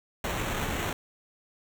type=noise with sample-and-hold; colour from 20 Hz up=pink; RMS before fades=-31 dBFS; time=0.24-0.93 s; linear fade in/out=2 ms; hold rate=4900 Hz; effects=none